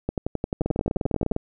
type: two click trains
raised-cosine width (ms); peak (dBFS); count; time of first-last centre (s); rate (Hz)
2; -11 / -11; 16 / 15; 0.61-1.364 / 0.09-1.318; 19.9 / 11.4
effects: none